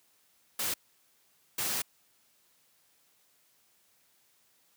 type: noise bursts at uneven times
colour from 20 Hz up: white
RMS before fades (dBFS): -32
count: 2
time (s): 0.59-0.74 / 1.58-1.82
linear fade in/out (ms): 5
effects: white hiss -68 dBFS RMS until 4.76 s + high-pass 80 Hz 12 dB/octave